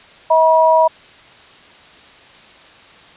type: tone pair together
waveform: sine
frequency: 640 / 963.5 Hz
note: D#5 / B5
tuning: +49 / -43 cents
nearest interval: perfect fifth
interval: 708 cents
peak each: -11 dBFS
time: 0.3-0.88 s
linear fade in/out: 10 ms
effects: white hiss -43 dBFS RMS until 3.16 s + resampled to 8000 Hz